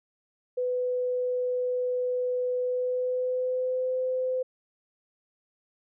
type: tone with pitch glide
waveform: sine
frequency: 498.9 to 512 Hz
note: B4 to C5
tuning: +17 to -38 cents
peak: -25 dBFS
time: 0.57-4.43 s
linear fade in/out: 10 ms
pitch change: +45 cents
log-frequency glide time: 2.62-3.97 s
effects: none